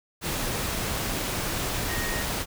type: tone in noise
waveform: sine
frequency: 1866 Hz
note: A#6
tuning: 1 cent sharp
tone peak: -33 dBFS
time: 1.86-2.25 s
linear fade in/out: 50 ms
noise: pink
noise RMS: -29 dBFS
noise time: 0.21-2.46 s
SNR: -7 dB
effects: none